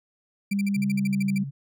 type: tone bursts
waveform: 40% pulse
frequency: 2349 Hz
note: D7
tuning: in tune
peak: -31 dBFS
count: 12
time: 0.51-1.382 s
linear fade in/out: 5 ms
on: 25 ms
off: 52 ms
type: tone with pitch glide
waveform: sine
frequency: 200 to 196.56 Hz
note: G3 to G3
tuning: +35 to +5 cents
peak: -22 dBFS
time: 0.51-1.44 s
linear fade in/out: 10 ms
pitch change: -30 cents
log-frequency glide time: 0.89-1.24 s
type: tone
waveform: sine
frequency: 138.59 Hz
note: C#3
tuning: in tune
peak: -31 dBFS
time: 0.75-1.51 s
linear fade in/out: 20 ms
effects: none